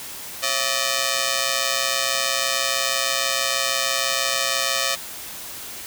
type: ring-modulated tone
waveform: 5% pulse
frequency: 607 Hz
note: D#5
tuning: 43 cents flat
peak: -6 dBFS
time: 0.42-4.96 s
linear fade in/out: 20 ms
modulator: 63.1 Hz
effects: white hiss -35 dBFS RMS until 5.86 s